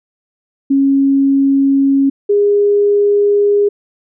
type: tone pair in turn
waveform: sine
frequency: 274.5 / 408.7 Hz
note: C#4 / G#4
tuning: -17 / -28 cents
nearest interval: perfect fifth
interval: 689 cents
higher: second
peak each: -8 dBFS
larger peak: neither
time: 0.7-2.1 / 2.29-3.69 s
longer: neither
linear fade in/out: 10 ms
effects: none